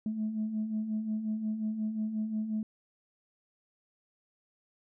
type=beating tone pair; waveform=sine; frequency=212 / 217.6 Hz; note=G#3 / A3; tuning=+36 / -19 cents; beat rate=5.6 Hz; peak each=-38 / -30 dBFS; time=0.06-2.63 s; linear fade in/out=2 ms; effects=tanh soft clip ceiling -25 dBFS